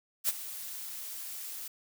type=noise with ADSR envelope; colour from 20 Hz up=blue; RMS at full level=-26 dBFS; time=0.24-1.68 s; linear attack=46 ms; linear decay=28 ms; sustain=-15 dB; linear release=5 ms; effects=none